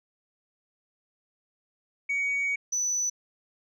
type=tone pair in turn; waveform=sine; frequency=2248 / 5974 Hz; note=C#7 / F#8; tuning=+24 / +16 cents; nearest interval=octave + perfect fourth; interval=1692 cents; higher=second; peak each=-23 dBFS; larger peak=neither; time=2.09-2.56 / 2.72-3.1 s; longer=first; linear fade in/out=10 ms; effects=tanh soft clip ceiling -23 dBFS